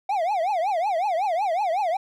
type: tone with vibrato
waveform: triangle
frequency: 740 Hz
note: F#5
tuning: in tune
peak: -19 dBFS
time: 0.09-1.97 s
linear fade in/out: 5 ms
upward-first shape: triangle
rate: 5.4 Hz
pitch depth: 290 cents each way
effects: none